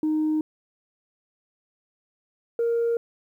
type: tone pair in turn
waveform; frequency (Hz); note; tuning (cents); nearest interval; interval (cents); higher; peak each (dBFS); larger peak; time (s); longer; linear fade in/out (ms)
sine; 309.4 / 466.4; D#4 / A#4; -10 / +1; perfect fifth; 711; second; -19; neither; 0.03-0.41 / 2.59-2.97; neither; 2
effects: tanh soft clip ceiling -18 dBFS + 10-bit